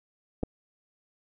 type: clicks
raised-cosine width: 2 ms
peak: -25 / -15 dBFS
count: 2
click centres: 0.43 / 0.434 s
effects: none